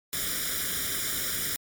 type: noise with comb filter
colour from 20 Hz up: white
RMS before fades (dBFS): -30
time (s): 0.13-1.56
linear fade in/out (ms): 0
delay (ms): 0.56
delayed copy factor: +1
effects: MP3 96 kbps